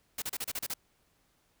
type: noise bursts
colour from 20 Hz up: white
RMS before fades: -35 dBFS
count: 8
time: 0.18-0.739 s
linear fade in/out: 5 ms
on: 41 ms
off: 33 ms
effects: pink hiss -71 dBFS RMS until 1.6 s